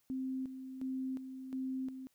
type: tone with tremolo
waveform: sine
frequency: 261.6 Hz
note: C4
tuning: in tune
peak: -35 dBFS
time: 0.1-2.07 s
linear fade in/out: 0 ms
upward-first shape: square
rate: 1.4 Hz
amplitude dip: 60%
effects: white hiss -75 dBFS RMS until 2.14 s